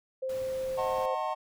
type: tone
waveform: sine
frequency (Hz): 523.3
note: C5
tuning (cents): 0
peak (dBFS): -30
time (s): 0.22-1.15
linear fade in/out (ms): 10
type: noise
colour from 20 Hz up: pink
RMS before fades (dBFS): -48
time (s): 0.29-1.06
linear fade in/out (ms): 5
type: chord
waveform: triangle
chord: D# diminished seventh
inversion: none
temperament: just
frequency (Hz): 622.3 / 746.7 / 896 / 1075.3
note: D#5 / F#5 / A5 / C6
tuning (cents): 0 / +16 / +31 / +47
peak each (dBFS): -33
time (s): 0.77-1.35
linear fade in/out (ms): 20
effects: none